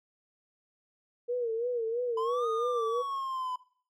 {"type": "tone with vibrato", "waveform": "sine", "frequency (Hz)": 470.3, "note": "A#4", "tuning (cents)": 15, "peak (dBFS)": -28, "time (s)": [1.28, 3.03], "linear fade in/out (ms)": 20, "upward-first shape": "sine", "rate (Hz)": 3, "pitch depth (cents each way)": 94}
{"type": "linear two-way sweep", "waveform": "triangle", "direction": "up then down", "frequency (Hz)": [1000, 1244.5, 1000], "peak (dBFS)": -30, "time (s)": [2.17, 3.56], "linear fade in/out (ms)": 5, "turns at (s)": 2.47}
{"effects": ["noise-tail reverb RT60 0.5 s tail -19 dB re dry"]}